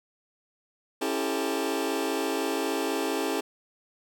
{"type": "chord", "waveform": "sawtooth", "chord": "A dominant seventh", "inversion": "first", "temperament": "just", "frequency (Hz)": [275, 330, 396, 440], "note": ["C#4", "E4", "G4", "A4"], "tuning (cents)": [-14, 2, 18, 0], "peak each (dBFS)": -28, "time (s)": [1.01, 3.41], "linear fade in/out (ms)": 10, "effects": []}